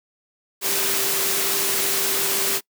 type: tone in noise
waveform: sine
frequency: 392 Hz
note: G4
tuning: in tune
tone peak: -32 dBFS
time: 0.61-2.61 s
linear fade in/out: 50 ms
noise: white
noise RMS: -22 dBFS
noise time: 0.61-2.61 s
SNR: -13 dB
effects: noise-tail reverb RT60 0.1 s tail -24 dB re dry + high-pass 150 Hz 12 dB/octave